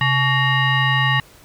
sine tone with frequency modulation, 860 Hz, A5, 40 cents flat, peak -14 dBFS, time 0.01-1.2 s, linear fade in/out 2 ms, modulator 993 Hz, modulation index 1.9, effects pink hiss -48 dBFS RMS until 1.44 s

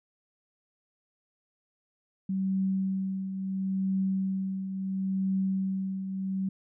sine tone with tremolo, 191.3 Hz, G3, 42 cents flat, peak -24 dBFS, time 2.29-6.49 s, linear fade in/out 5 ms, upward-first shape triangle, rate 0.73 Hz, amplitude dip 60%, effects none

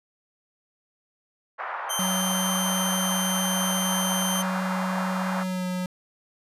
white band-pass noise, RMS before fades -32 dBFS, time 1.58-5.44 s, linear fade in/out 20 ms, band 710 to 1400 Hz, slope 24 dB/octave
15% pulse tone, 3122 Hz, G7, 8 cents flat, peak -19 dBFS, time 1.89-4.43 s, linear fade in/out 20 ms
square tone with pitch glide, 186.6 to 182.34 Hz, F#3 to F#3, +15 to -25 cents, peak -27 dBFS, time 1.99-5.86 s, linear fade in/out 2 ms, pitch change -40 cents, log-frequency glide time 5.39-5.66 s
effects resampled to 32000 Hz

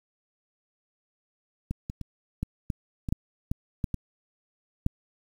clicks, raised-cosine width 5 ms, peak -17 / -21 / -23 / -16 / -16 / -18 / -12 / -15 / -14 / -17 / -11 dBFS, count 11, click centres 1.71 / 1.899 / 2.013 / 2.43 / 2.702 / 3.088 / 3.125 / 3.515 / 3.842 / 3.943 / 4.864 s, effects 8-bit

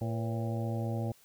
harmonic tone with a mistuned harmonic, 113.8 Hz, A#2, 41 cents flat, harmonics 1 / 2 / 3 / 4 / 5 / 6 / 7, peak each -32 / -38 / -42 / -44 / -42 / -47 / -45 dBFS, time 0.01-1.12 s, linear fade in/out 5 ms, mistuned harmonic 4, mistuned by +110 cents, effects white hiss -62 dBFS RMS until 1.24 s

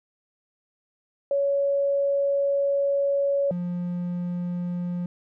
sine / triangle tone pair in turn, 560 / 176.39 Hz, C#5 / F3, +18 / +18 cents, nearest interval octave + minor sixth, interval 2000 cents, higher first, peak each -20 / -24 dBFS, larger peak first, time 1.31-3.51 / 3.51-5.06 s, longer first, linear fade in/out 2 ms, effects none

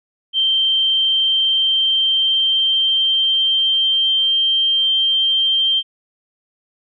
sine tone with pitch glide, 3136 to 3154 Hz, G7 to G7, 0 to +10 cents, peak -13 dBFS, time 0.33-5.83 s, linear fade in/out 50 ms, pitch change +10 cents, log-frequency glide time 0.86-5.58 s, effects none

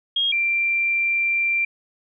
sine tone pair in turn, 3259 / 2363 Hz, G#7 / D7, -33 / +10 cents, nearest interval tritone, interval 557 cents, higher first, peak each -18 dBFS, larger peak neither, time 0.16-0.32 / 0.32-1.65 s, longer second, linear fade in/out 5 ms, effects none

